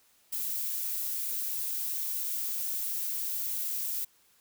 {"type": "noise", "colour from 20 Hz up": "violet", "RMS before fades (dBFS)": -33, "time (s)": [0.32, 4.05], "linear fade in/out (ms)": 10, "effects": ["white hiss -65 dBFS RMS until 4.4 s"]}